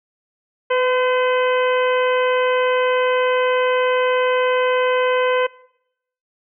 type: harmonic tone with a mistuned harmonic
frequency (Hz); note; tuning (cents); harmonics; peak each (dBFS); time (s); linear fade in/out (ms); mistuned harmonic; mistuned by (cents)
510; C5; -44; 1 / 2 / 3 / 4 / 5 / 6; -16 / -22 / -26 / -28 / -30 / -32; 0.7-5.47; 10; 1; -23
effects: noise-tail reverb RT60 0.8 s tail -23 dB re dry